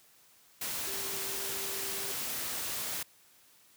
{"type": "tone in noise", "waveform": "sine", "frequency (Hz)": 392, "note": "G4", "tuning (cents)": 0, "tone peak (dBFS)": -45, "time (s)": [0.87, 2.12], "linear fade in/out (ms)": 5, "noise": "white", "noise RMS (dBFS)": -36, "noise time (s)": [0.61, 3.03], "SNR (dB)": -12, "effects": ["white hiss -62 dBFS RMS until 3.76 s", "high-pass 60 Hz 12 dB/octave"]}